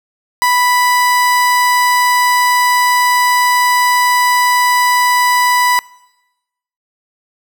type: tone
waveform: 30% pulse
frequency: 987.8 Hz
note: B5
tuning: in tune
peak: -7 dBFS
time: 0.42-5.79 s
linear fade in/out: 0 ms
effects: noise-tail reverb RT60 1.0 s tail -23 dB re dry